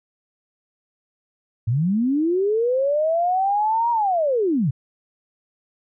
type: linear two-way sweep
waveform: sine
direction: up then down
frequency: 103.83 to 955 to 113 Hz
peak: -17 dBFS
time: 1.67-4.71 s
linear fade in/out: 10 ms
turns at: 3.91 s
effects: none